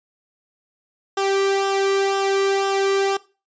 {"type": "tone with flanger", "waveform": "sawtooth", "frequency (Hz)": 392, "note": "G4", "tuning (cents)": 0, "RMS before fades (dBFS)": -20, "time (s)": [1.17, 3.17], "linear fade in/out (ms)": 5, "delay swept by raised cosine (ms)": [0.45, 1.19], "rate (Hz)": 2, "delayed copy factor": -0.65, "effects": ["noise-tail reverb RT60 0.3 s tail -18 dB re dry", "resampled to 16000 Hz"]}